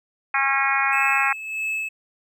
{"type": "harmonic tone", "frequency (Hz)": 272.7, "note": "C#4", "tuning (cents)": -28, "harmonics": [3, 4, 5, 6, 7, 8, 9], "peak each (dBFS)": [-26, -26, -26, -26, -26, -26, -26], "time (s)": [0.34, 1.33], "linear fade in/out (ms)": 5}
{"type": "tone with tremolo", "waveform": "triangle", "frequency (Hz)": 2600, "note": "E7", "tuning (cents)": -24, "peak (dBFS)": -21, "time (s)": [0.92, 1.89], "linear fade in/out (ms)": 10, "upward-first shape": "sine", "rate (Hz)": 1.6, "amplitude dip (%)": 65}
{"effects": []}